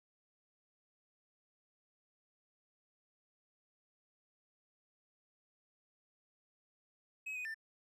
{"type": "tone with pitch steps", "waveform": "triangle", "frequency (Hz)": [2553, 2493, 1785], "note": ["D#7", "D#7", "A6"], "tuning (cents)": [44, 3, 24], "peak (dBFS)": -38, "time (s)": [7.26, 7.545], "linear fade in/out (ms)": 10, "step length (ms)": 95, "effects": []}